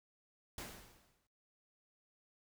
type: noise with exponential decay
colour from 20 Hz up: pink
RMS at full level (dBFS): -44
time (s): 0.58-1.27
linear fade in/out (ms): 2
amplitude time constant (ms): 150
effects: noise-tail reverb RT60 0.2 s tail -19 dB re dry